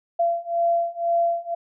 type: beating tone pair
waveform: sine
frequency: 681 / 683 Hz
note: F5 / F5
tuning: -44 / -39 cents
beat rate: 2 Hz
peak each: -23 / -22 dBFS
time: 0.19-1.55 s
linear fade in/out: 10 ms
effects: none